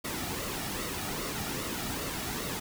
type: noise with flanger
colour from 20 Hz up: pink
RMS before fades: -35 dBFS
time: 0.04-2.6 s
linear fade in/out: 10 ms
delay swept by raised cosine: 1.2 to 1.96 ms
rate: 2.5 Hz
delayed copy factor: -0.55
effects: none